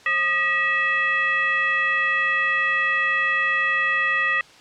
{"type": "tone with frequency modulation", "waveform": "sine", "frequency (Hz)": 1919, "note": "A#6", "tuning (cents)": 50, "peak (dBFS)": -18, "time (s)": [0.06, 4.41], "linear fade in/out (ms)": 2, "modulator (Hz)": 690, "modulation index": 0.91, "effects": ["white hiss -48 dBFS RMS until 4.6 s", "low-pass 5000 Hz 12 dB/octave"]}